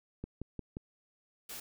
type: click train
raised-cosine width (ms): 3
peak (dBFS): -26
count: 4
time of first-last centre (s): 0.24-0.769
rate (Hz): 5.67
type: noise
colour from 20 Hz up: white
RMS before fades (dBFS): -44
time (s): 1.49-1.6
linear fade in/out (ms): 5
effects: none